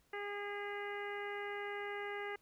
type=harmonic tone; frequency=407.9 Hz; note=G#4; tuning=31 cents flat; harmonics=1 / 2 / 3 / 4 / 5 / 6 / 7; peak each=-43 / -47 / -50 / -48 / -46 / -58 / -57 dBFS; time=0.13-2.36 s; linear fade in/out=5 ms; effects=pink hiss -73 dBFS RMS until 2.41 s